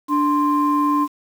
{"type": "tone pair together", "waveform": "sine", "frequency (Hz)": [293.7, 1046.5], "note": ["D4", "C6"], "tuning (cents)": [0, 0], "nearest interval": "octave + minor seventh", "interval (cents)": 2200, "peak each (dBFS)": -17, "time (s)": [0.08, 1.08], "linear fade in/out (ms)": 50, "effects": ["tanh soft clip ceiling -8 dBFS", "7-bit"]}